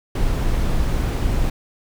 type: noise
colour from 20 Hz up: brown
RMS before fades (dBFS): -19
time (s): 0.15-1.5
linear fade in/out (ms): 5
effects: none